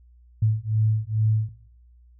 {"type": "beating tone pair", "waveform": "sine", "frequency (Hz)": [107.9, 110.2], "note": ["A2", "A2"], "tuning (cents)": [-33, 3], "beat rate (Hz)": 2.3, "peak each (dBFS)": -22, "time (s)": [0.42, 1.49], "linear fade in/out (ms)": 5, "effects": ["noise-tail reverb RT60 0.7 s tail -17 dB re dry", "added 60 Hz sine -50 dBFS peak until 2.19 s"]}